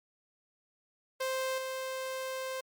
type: tone with level steps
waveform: sawtooth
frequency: 523.3 Hz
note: C5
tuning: in tune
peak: -27 / -31 dBFS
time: 1.2-2.61 s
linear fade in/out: 10 ms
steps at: 1.58 s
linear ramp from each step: 2 ms
effects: MP3 96 kbps